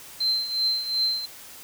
sine tone with tremolo, 4110 Hz, C8, 32 cents flat, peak -19 dBFS, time 0.2-1.26 s, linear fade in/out 10 ms, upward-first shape triangle, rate 2.7 Hz, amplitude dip 75%, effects white hiss -44 dBFS RMS until 1.63 s

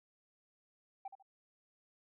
sine tone with echo, 778 Hz, G5, 13 cents flat, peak -39 dBFS, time 1.05-1.08 s, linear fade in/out 5 ms, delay 73 ms, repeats 2, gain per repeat -10 dB, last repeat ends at 1.226 s, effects tanh soft clip ceiling -38 dBFS

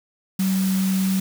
sine tone in noise, 190.3 Hz, F#3, 49 cents sharp, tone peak -18 dBFS, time 0.39-1.2 s, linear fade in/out 5 ms, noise white, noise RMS -32 dBFS, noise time 0.39-1.2 s, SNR +11 dB, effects none

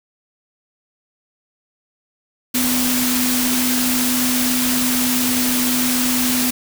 sine tone in noise, 250 Hz, B3, 21 cents sharp, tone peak -19 dBFS, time 2.54-6.51 s, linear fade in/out 10 ms, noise white, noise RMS -20 dBFS, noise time 2.54-6.51 s, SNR -2 dB, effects none

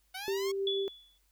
10% pulse linear sweep, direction up, 733 to 1108.7 Hz, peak -30 dBFS, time 0.14-0.52 s, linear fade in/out 10 ms
sine tone with tremolo, 392 Hz, G4, in tune, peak -29 dBFS, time 0.28-0.88 s, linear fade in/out 0 ms, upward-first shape sine, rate 6.3 Hz, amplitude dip 25%
sine tone with exponential decay, 3428 Hz, A7, 46 cents flat, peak -28 dBFS, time 0.67-1.18 s, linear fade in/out 2 ms, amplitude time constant 110 ms
effects added 50 Hz sine -70 dBFS peak until 1.31 s + white hiss -73 dBFS RMS until 1.31 s

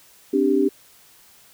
sine chord, C suspended second, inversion none, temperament just, 261.6 / 294.3 / 392.4 Hz, C4 / D4 / G4, 0 / +4 / +2 cents, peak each -22 / -20 / -19 dBFS, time 0.33-0.69 s, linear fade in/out 10 ms, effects white hiss -52 dBFS RMS until 1.53 s

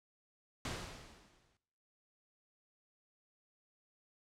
pink noise with exponential decay, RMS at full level -38 dBFS, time 0.65-1.57 s, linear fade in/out 2 ms, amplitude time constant 200 ms, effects noise-tail reverb RT60 1.0 s tail -21 dB re dry + low-pass 7000 Hz 12 dB/octave

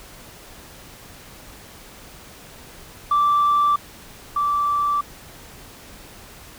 sine tone pair in turn, 1169 / 1164.6 Hz, D6 / D6, -8 / -15 cents, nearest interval unison, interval 7 cents, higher first, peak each -13 / -17 dBFS, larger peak first, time 3.11-3.76 / 4.36-5.01 s, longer neither, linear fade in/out 5 ms, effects tanh soft clip ceiling -12 dBFS + pink hiss -43 dBFS RMS until 6.58 s

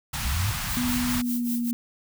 pink band-stop noise, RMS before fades -30 dBFS, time 0.13-1.22 s, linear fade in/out 10 ms, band 200 to 860 Hz, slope 24 dB/octave
sine linear sweep, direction up, 58.27 to 110 Hz, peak -24 dBFS, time 0.25-0.51 s, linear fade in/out 0 ms
violet noise with tremolo, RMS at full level -32 dBFS, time 0.69-1.71 s, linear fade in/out 0 ms, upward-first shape sine, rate 5.1 Hz, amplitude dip 80%
sine tone with pitch glide, 245.6 to 237.9 Hz, B3 to A#3, -9 to +35 cents, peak -24 dBFS, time 0.77-1.73 s, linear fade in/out 0 ms, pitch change -56 cents, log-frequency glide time 1.13-1.53 s
effects none

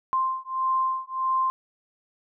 sine beating tone pair, 1046.5 / 1048.1 Hz, C6 / C6, 0 / +3 cents, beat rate 1.6 Hz, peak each -26 dBFS, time 0.13-1.5 s, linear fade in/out 0 ms, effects none

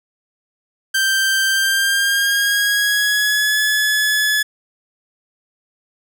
sawtooth tone with pitch glide, 1568 to 1709.9 Hz, G6 to A6, 0 to -50 cents, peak -11 dBFS, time 0.94-4.43 s, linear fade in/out 10 ms, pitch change +150 cents, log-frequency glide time 1.5-3.58 s, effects none

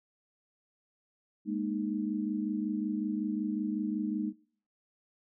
sine chord, Ab suspended second, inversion none, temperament equal with one note detuned, 207.7 / 233.1 / 307.7 Hz, Ab3 / Bb3 / Eb4, 0 / 0 / -19 cents, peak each -33 / -36 / -34 dBFS, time 1.45-4.33 s, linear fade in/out 50 ms, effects noise-tail reverb RT60 0.5 s tail -21 dB re dry

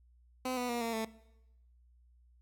15% pulse tone with pitch steps, 255.7 / 246.8 / 238.3 / 230.1 / 222.1 Hz, C4 / B3 / A#3 / A#3 / A3, -40 / -1 / +38 / -22 / +16 cents, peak -27 dBFS, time 0.45-1.05 s, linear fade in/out 5 ms, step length 120 ms, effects noise-tail reverb RT60 0.9 s tail -20 dB re dry + added 60 Hz sine -61 dBFS peak until 2.41 s

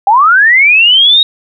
sine linear sweep, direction up, 763 to 3800 Hz, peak -3 dBFS, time 0.07-1.23 s, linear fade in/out 2 ms, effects none

